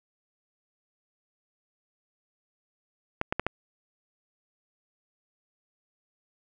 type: clicks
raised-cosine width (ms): 0.5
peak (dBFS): -11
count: 4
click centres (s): 3.214 / 3.325 / 3.396 / 3.466
effects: none